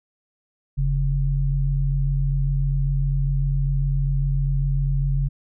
sine tone pair together, 43.72 / 138.59 Hz, F1 / C#3, +3 / 0 cents, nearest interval octave + minor sixth, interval 1997 cents, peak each -21 dBFS, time 0.77-5.29 s, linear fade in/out 20 ms, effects none

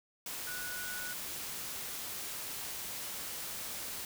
sine tone in noise, 1471 Hz, F#6, 11 cents flat, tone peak -41 dBFS, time 0.47-1.13 s, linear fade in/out 2 ms, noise white, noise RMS -41 dBFS, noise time 0.26-4.05 s, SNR -3 dB, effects none

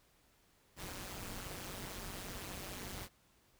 pink noise with amplitude modulation, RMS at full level -42 dBFS, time 0.76-3.09 s, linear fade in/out 50 ms, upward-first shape sine, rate 189 Hz, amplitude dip 85%, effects pink hiss -70 dBFS RMS until 3.59 s

